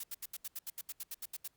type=noise bursts; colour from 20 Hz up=blue; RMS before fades=-41 dBFS; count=14; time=0-1.478 s; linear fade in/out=5 ms; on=35 ms; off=76 ms; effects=pink hiss -75 dBFS RMS until 1.56 s + Opus 48 kbps